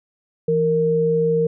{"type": "tone pair together", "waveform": "sine", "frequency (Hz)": [165.45, 463], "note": ["E3", "A#4"], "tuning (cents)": [7, -12], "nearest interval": "octave + tritone", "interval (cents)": 1781, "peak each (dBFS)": [-22, -16], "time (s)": [0.48, 1.47], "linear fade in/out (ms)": 5, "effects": []}